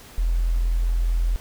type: tone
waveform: sine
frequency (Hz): 42.32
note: E1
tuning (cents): +46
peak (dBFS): -18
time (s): 0.18-1.36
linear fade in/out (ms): 0
effects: pink hiss -45 dBFS RMS until 1.4 s